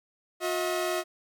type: tone pair together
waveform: sawtooth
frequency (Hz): 359.1 / 639.8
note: F4 / D#5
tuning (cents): +48 / +48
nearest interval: minor seventh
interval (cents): 1000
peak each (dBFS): -26 / -26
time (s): 0.4-1.04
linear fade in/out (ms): 50
effects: none